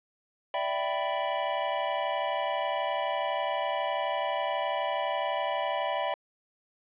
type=chord; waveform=square; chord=E minor seventh; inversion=third; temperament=equal with one note detuned; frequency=587.3 / 659.3 / 777.7 / 987.8 Hz; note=D5 / E5 / G5 / B5; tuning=0 / 0 / -14 / 0 cents; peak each=-34 dBFS; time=0.54-6.14 s; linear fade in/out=2 ms; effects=resampled to 8000 Hz + 10-bit